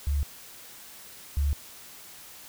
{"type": "tone pair in turn", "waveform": "sine", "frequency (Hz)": [71.6, 71.6], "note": ["D2", "D2"], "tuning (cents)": [-43, -43], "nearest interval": "unison", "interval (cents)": 0, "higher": "neither", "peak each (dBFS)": [-23, -22], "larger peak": "second", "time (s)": [[0.07, 0.23], [1.37, 1.53]], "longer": "neither", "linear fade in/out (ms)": 0, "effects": ["white hiss -47 dBFS RMS until 2.48 s"]}